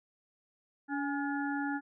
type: harmonic tone with a mistuned harmonic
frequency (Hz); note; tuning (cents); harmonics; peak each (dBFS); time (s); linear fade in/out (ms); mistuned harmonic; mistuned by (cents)
285.3; C#4; +50; 1 / 3 / 5 / 6; -33 / -38 / -40 / -41; 0.88-1.81; 50; 3; -52
effects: none